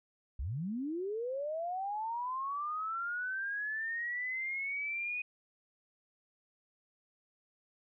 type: linear sweep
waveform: sine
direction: up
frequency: 51.5 to 2489 Hz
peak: -34 dBFS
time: 0.39-5.22 s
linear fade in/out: 5 ms
effects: none